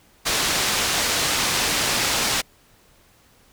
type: low-pass noise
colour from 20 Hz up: white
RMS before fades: -22 dBFS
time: 0.25-2.42 s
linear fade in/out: 20 ms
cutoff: 6300 Hz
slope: 12 dB/octave
effects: pink hiss -56 dBFS RMS until 3.52 s